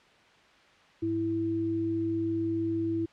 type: tone pair together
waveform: sine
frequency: 103.82 / 329.6 Hz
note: G#2 / E4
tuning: 0 / 0 cents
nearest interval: octave + minor sixth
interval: 2000 cents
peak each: -36 / -27 dBFS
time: 1.02-3.06 s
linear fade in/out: 10 ms
effects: white hiss -58 dBFS RMS until 3.12 s + low-pass 3000 Hz 12 dB/octave